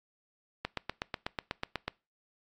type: click train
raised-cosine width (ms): 0.3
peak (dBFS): -16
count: 11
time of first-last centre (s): 0.65-1.88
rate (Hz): 8.13
effects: noise-tail reverb RT60 0.3 s tail -24 dB re dry + AAC 48 kbps